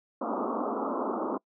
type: band-pass noise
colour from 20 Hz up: pink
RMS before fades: -31 dBFS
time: 0.21-1.38 s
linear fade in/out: 10 ms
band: 210 to 1300 Hz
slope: 96 dB/octave
effects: noise-tail reverb RT60 0.1 s tail -25 dB re dry